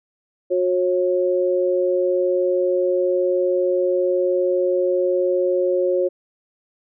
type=tone pair together; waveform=sine; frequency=363.2 / 544.2 Hz; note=F#4 / C#5; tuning=-32 / -32 cents; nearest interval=perfect fifth; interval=700 cents; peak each=-19 dBFS; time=0.5-6.09 s; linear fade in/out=20 ms; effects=none